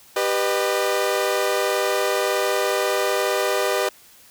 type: chord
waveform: sawtooth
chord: G augmented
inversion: none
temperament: equal with one note detuned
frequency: 392 / 493.9 / 608.7 Hz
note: G4 / B4 / D#5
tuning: 0 / 0 / -38 cents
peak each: -20 dBFS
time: 0.16-3.89 s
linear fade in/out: 5 ms
effects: white hiss -50 dBFS RMS until 4.3 s